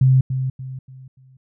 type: tone with echo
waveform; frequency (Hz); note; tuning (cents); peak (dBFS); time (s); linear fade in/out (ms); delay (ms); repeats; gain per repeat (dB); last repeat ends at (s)
sine; 130.81; C3; 0; -10; 0.01-0.21; 5; 290; 4; -9; 1.37
effects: none